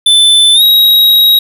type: tone with pitch glide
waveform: square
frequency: 3520 to 3816 Hz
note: A7 to A#7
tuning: 0 to +40 cents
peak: -4 dBFS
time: 0.06-1.39 s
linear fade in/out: 5 ms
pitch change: +140 cents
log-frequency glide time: 0.54-0.62 s
effects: 7-bit